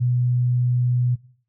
sine tone, 123.47 Hz, B2, in tune, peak -17 dBFS, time 0-1.16 s, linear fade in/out 20 ms, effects noise-tail reverb RT60 0.5 s tail -19 dB re dry

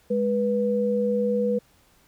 sine tone pair together, 207.7 / 489.2 Hz, G#3 / B4, 0 / -16 cents, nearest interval octave + minor third, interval 1484 cents, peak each -25 / -22 dBFS, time 0.1-1.59 s, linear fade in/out 10 ms, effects pink hiss -60 dBFS RMS until 2.07 s

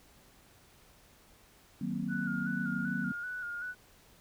sine chord, C half-diminished seventh, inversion first, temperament just, 156.98 / 188.37 / 235.5 / 261.6 Hz, Eb3 / Gb3 / Bb3 / C4, +16 / +31 / +18 / 0 cents, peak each -40 / -36 / -36 / -40 dBFS, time 1.81-3.12 s, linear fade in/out 5 ms
sine tone with vibrato, 1451 Hz, F#6, 34 cents flat, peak -36 dBFS, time 2.08-3.75 s, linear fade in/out 50 ms, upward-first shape square, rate 2.6 Hz, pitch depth 37 cents each way
effects pink hiss -61 dBFS RMS until 4.2 s

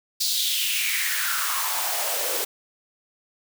white noise with high-pass filter sweep, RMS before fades -25 dBFS, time 0.2-2.45 s, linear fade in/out 10 ms, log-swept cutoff 4600 to 420 Hz, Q 4, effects none

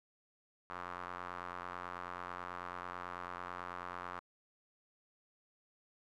square tone with band-pass filter, 44.57 Hz, F1, 36 cents sharp, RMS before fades -45 dBFS, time 0.7-4.2 s, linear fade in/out 0 ms, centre 1200 Hz, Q 2.9, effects none

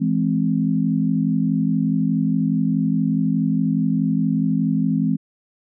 sine chord, E augmented, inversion none, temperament equal with one note detuned, 164.81 / 209.6 / 261.6 Hz, E3 / G#3 / B#3, 0 / +16 / 0 cents, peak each -21 dBFS, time 0-5.17 s, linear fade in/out 20 ms, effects none

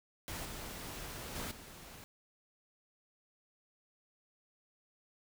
pink noise with level steps, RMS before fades -42 / -45 / -41 / -52 dBFS, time 0.28-2.04 s, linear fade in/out 0 ms, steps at 0.45 / 1.35 / 1.51 s, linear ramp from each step 5 ms, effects none

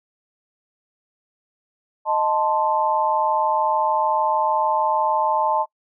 sine chord, A diminished, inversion second, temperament equal, 622.3 / 880 / 1046.5 Hz, Eb5 / A5 / C6, 0 / 0 / 0 cents, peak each -24 / -19 / -24 dBFS, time 2.05-5.66 s, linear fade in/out 50 ms, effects noise-tail reverb RT60 0.1 s tail -23 dB re dry

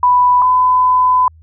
sine tone pair in turn, 990 / 1006.7 Hz, B5 / B5, +4 / +33 cents, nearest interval unison, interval 29 cents, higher second, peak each -7 / -8 dBFS, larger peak first, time 0.03-0.42 / 0.42-1.28 s, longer second, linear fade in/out 2 ms, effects added 80 Hz sine -40 dBFS peak until 1.42 s

